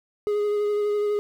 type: tone with vibrato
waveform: triangle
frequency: 415.3 Hz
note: G#4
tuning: in tune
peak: -19 dBFS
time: 0.27-1.19 s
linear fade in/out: 0 ms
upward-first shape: sine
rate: 12 Hz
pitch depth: 14 cents each way
effects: 9-bit